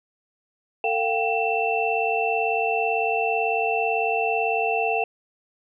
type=tone cluster; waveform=sine; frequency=449.2 / 701 / 779 / 2678 Hz; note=A4 / F5 / G5 / E7; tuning=+36 / +6 / -11 / +27 cents; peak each=-26 dBFS; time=0.84-5.04 s; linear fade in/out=2 ms; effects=none

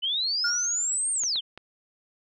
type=linear two-way sweep; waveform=sine; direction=up then down; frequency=2954 to 8800 to 2954 Hz; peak=-24 dBFS; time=0.02-1.41 s; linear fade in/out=20 ms; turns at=1.12 s
type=tone with exponential decay; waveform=triangle; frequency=1424 Hz; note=F6; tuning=33 cents sharp; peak=-22 dBFS; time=0.44-0.95 s; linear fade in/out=5 ms; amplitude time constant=110 ms
type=clicks; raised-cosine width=0.3 ms; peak=-25 dBFS; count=3; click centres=1.236 / 1.359 / 1.576 s
effects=none

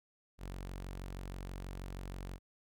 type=tone; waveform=sawtooth; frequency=46.25 Hz; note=F#1; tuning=in tune; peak=-38 dBFS; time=0.38-2.39 s; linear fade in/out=50 ms; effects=none

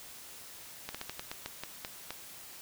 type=slowing click train; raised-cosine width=0.2 ms; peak=-20 dBFS; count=10; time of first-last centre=0.89-2.106 s; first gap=56 ms; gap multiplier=1.21; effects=white hiss -49 dBFS RMS until 2.61 s

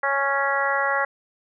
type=harmonic tone; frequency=277.2 Hz; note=C#4; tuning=in tune; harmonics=2 / 3 / 4 / 5 / 6 / 7; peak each=-27 / -27 / -27 / -27 / -27 / -27 dBFS; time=0.03-1.05 s; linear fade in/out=5 ms; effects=none

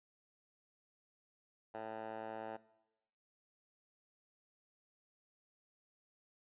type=tone with band-pass filter; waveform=10% pulse; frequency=110.5 Hz; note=A2; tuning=8 cents sharp; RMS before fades=-45 dBFS; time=1.74-2.57 s; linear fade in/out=10 ms; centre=820 Hz; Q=2; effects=noise-tail reverb RT60 0.9 s tail -19 dB re dry + resampled to 8000 Hz

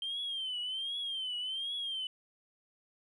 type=tone with vibrato; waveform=sine; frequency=3136 Hz; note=G7; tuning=in tune; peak=-33 dBFS; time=0.02-2.07 s; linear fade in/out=2 ms; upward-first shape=triangle; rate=1.3 Hz; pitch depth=130 cents each way; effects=tanh soft clip ceiling -31 dBFS

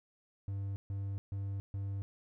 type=tone bursts; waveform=triangle; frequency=98.8 Hz; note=G2; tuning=14 cents sharp; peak=-33 dBFS; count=4; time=0.48-2.02 s; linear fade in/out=0 ms; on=280 ms; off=140 ms; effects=none

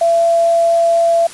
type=tone with quantisation; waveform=sine; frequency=674 Hz; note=E5; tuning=38 cents sharp; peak=-9 dBFS; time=0.01-1.27 s; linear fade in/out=5 ms; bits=6; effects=white hiss -34 dBFS RMS until 1.33 s + resampled to 24000 Hz

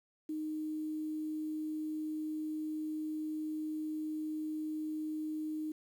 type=tone with quantisation; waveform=sine; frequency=309.3 Hz; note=D#4; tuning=10 cents flat; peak=-35 dBFS; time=0.29-5.72 s; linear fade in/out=5 ms; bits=10; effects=none

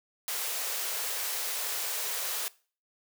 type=high-pass noise; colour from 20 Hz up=white; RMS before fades=-33 dBFS; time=0.28-2.48 s; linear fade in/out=0 ms; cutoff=400 Hz; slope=48 dB/octave; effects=noise-tail reverb RT60 0.4 s tail -21 dB re dry

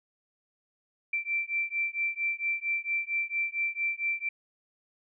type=beating tone pair; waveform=sine; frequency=2343 / 2347.4 Hz; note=D7 / D7; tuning=-5 / -1 cents; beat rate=4.4 Hz; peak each=-31 dBFS; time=1.13-4.29 s; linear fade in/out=5 ms; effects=none

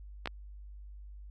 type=clicks; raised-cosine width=0.3 ms; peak=-18 dBFS; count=2; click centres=0.258 / 0.274 s; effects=added 50 Hz sine -45 dBFS peak until 1.3 s + AAC 48 kbps

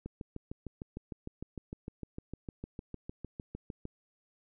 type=click train; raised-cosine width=3 ms; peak=-27 dBFS; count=26; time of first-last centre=0.06-3.854 s; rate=6.59 Hz; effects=none

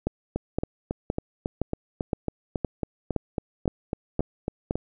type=two click trains; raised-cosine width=2 ms; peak=-13 / -11 dBFS; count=17 / 10; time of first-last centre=0.36-4.756 / 0.07-4.709 s; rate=3.64 / 1.94 Hz; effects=none

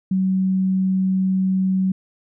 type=tone; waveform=sine; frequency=188.7 Hz; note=F#3; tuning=34 cents sharp; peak=-16 dBFS; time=0.11-1.92 s; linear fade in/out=5 ms; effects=none

